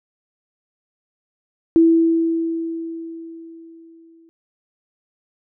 sine tone with exponential decay, 329.6 Hz, E4, in tune, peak -8 dBFS, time 1.76-4.29 s, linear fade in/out 0 ms, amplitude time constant 550 ms, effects none

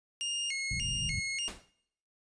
sawtooth tone with vibrato, 2474 Hz, D#7, 10 cents flat, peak -29 dBFS, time 0.21-1.48 s, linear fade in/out 0 ms, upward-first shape square, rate 1.7 Hz, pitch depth 230 cents each way
white low-pass noise, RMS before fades -38 dBFS, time 0.71-1.2 s, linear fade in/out 2 ms, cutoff 150 Hz, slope 24 dB/octave
pink noise with exponential decay, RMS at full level -38 dBFS, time 1.48-1.71 s, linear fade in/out 0 ms, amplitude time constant 49 ms
effects noise-tail reverb RT60 0.7 s tail -20 dB re dry + resampled to 22050 Hz

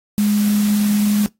sine tone in noise, 207.7 Hz, G#3, in tune, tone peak -13 dBFS, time 0.18-1.26 s, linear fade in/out 0 ms, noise white, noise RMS -29 dBFS, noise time 0.18-1.26 s, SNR +13 dB, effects noise-tail reverb RT60 0.2 s tail -24 dB re dry + AAC 48 kbps

